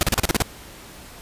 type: noise bursts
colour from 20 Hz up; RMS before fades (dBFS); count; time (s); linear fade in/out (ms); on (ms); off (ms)
pink; -18; 8; 0.01-0.422; 0; 20; 36
effects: pink hiss -42 dBFS RMS until 1.21 s + resampled to 32000 Hz